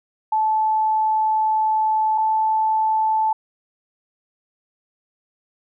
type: tone pair in turn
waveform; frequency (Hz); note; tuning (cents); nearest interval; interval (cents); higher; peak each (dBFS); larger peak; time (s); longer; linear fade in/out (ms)
sine; 870 / 875; A5 / A5; -20 / -10; unison; 10; second; -16; neither; 0.32-2.18 / 2.18-3.33; first; 5
effects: none